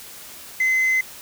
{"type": "tone", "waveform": "sine", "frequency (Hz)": 2050, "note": "C7", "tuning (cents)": -36, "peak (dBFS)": -14, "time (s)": [0.6, 1.01], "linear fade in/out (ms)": 5, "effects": ["tanh soft clip ceiling -15 dBFS", "white hiss -40 dBFS RMS until 1.21 s"]}